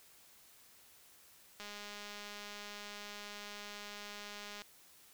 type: click train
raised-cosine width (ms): 0.2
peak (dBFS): -30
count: 623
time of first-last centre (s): 1.6-4.619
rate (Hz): 206
effects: white hiss -62 dBFS RMS until 5.13 s